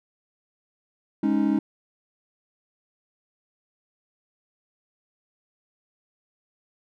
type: chord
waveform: triangle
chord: Ab suspended fourth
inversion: none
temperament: equal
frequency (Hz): 207.7 / 277.2 / 311.1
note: Ab3 / Db4 / Eb4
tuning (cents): 0 / 0 / 0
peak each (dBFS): -22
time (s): 1.23-1.59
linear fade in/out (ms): 5
effects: none